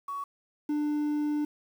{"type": "tone pair in turn", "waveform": ["sine", "triangle"], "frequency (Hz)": [1122, 297.2], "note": ["C#6", "D4"], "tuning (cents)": [21, 21], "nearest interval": "octave + major seventh", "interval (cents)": 2300, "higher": "first", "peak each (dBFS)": [-32, -24], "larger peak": "second", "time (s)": [[0.08, 0.24], [0.69, 1.45]], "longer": "second", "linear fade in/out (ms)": 5, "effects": ["9-bit"]}